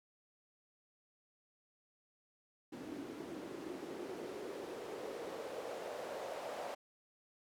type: noise with band-pass filter sweep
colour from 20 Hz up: white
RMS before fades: -45 dBFS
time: 2.72-6.75 s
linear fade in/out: 10 ms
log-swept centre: 280 to 620 Hz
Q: 3.4
effects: none